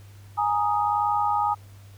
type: chord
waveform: sine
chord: Ab suspended second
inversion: none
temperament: equal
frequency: 830.6 / 932.3 / 1244.5 Hz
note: Ab5 / Bb5 / Eb6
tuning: 0 / 0 / 0 cents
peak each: -23 / -27 / -26 dBFS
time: 0.37-1.55 s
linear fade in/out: 20 ms
effects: added 99 Hz sine -44 dBFS peak until 1.97 s + pink hiss -56 dBFS RMS until 1.97 s